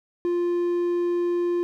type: tone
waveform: triangle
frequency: 349.2 Hz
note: F4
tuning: in tune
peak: -19 dBFS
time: 0.25-1.63 s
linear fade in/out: 0 ms
effects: none